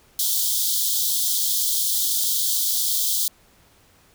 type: high-pass noise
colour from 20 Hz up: white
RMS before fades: -22 dBFS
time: 0.19-3.28 s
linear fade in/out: 2 ms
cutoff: 3200 Hz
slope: 96 dB/octave
effects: pink hiss -56 dBFS RMS until 4.14 s